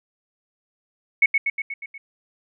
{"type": "tone with echo", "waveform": "sine", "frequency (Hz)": 2209, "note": "C#7", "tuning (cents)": -7, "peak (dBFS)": -11, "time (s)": [1.22, 1.26], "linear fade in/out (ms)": 5, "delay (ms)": 120, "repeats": 6, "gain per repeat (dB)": -4, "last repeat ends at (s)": 1.98, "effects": []}